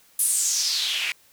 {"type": "noise with band-pass filter sweep", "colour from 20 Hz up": "white", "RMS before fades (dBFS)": -24, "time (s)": [0.19, 1.12], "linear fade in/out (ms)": 2, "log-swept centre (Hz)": [11000, 2300], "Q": 4.3, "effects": ["white hiss -57 dBFS RMS until 1.32 s"]}